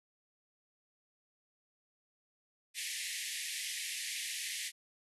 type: band-pass noise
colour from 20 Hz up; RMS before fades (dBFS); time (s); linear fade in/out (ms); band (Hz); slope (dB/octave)
pink; -40; 2.74-4.72; 50; 1800 to 12000; 96
effects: none